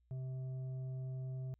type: tone with frequency modulation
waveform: sine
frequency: 130.81 Hz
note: C3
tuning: in tune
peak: -39 dBFS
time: 0.11-1.54 s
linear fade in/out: 0 ms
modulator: 519 Hz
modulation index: 0.21
effects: added 60 Hz sine -70 dBFS peak until 1.59 s